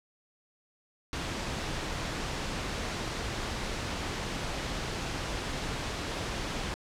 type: noise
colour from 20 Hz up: pink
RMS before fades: -34 dBFS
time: 1.13-6.74 s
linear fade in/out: 0 ms
effects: low-pass 6000 Hz 12 dB/octave